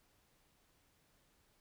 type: silence
effects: pink hiss -73 dBFS RMS until 1.6 s